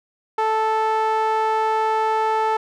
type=tone with band-pass filter; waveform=sawtooth; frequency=438.9 Hz; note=A4; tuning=4 cents flat; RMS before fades=-20 dBFS; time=0.38-2.57 s; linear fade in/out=5 ms; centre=920 Hz; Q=2; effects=none